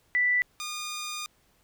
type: tone pair in turn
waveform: sine / 10% pulse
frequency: 1975.5 / 1218.9 Hz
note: B6 / D#6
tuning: 0 / -36 cents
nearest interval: minor sixth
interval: 836 cents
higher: first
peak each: -21 / -25 dBFS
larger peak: first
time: 0.15-0.42 / 0.6-1.26 s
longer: second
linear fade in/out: 0 ms
effects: pink hiss -66 dBFS RMS until 1.63 s